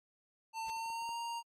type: tone with pitch glide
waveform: square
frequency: 896 to 933 Hz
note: A5 to A#5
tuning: +31 to +1 cents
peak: -38 dBFS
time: 0.53-1.43 s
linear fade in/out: 50 ms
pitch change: +70 cents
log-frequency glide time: 0.68-1.16 s
type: noise with exponential growth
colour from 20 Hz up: pink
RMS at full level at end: -48 dBFS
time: 0.61-0.7 s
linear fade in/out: 0 ms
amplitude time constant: 18 ms
type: clicks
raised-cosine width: 1 ms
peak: -50 / -49 / -44 / -49 / -40 dBFS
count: 5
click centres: 0.767 / 0.861 / 0.902 / 1.023 / 1.091 s
effects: low-pass 10000 Hz 12 dB/octave + MP3 64 kbps